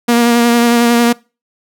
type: tone with vibrato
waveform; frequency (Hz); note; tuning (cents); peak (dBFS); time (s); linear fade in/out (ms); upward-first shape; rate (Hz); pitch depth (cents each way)
sawtooth; 236.6; A#3; +26; -4; 0.08-1.13; 10; sine; 11; 20
effects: noise-tail reverb RT60 0.3 s tail -23 dB re dry